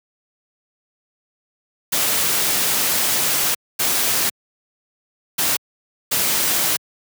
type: noise bursts at uneven times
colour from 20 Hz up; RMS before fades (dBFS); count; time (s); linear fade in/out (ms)
white; -19; 4; 1.92-3.55 / 3.79-4.3 / 5.38-5.57 / 6.11-6.77; 10
effects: high-pass 100 Hz 12 dB/octave